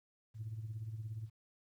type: tone with tremolo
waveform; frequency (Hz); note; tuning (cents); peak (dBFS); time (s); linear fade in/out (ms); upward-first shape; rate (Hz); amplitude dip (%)
sine; 110; A2; 0; -36; 0.34-1.3; 50; triangle; 17; 75
effects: tanh soft clip ceiling -35 dBFS + 12-bit